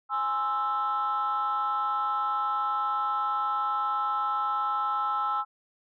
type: chord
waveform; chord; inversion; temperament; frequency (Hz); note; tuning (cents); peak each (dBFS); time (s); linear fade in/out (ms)
sine; Ab augmented; none; equal; 830.6 / 1046.5 / 1318.5; Ab5 / C6 / E6; 0 / 0 / 0; -30 / -32 / -26; 0.09-5.45; 50
effects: tanh soft clip ceiling -20 dBFS